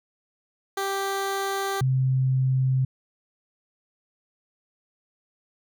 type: tone pair in turn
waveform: 15% pulse / sine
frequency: 392 / 130.81 Hz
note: G4 / C3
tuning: 0 / 0 cents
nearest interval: octave + perfect fifth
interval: 1900 cents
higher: first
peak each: -19 dBFS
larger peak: neither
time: 0.77-1.81 / 1.81-2.85 s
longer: neither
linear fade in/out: 5 ms
effects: none